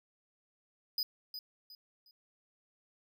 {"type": "tone with echo", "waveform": "square", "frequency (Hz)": 4978, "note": "D#8", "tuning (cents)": 0, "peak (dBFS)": -31, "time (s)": [0.98, 1.03], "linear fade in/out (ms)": 2, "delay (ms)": 360, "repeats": 3, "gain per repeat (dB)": -10, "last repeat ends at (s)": 2.11, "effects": []}